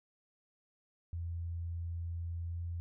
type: tone with pitch glide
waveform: sine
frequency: 84.8 to 85.54 Hz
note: E2 to F2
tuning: +50 to -35 cents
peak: -36 dBFS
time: 1.13-2.8 s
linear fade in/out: 0 ms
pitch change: +15 cents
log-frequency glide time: 2.46-2.61 s
effects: none